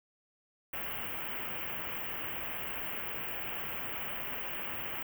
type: band-stop noise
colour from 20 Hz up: white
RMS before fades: -38 dBFS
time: 0.73-5.03 s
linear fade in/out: 5 ms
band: 3100 to 15000 Hz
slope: 96 dB/octave
effects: none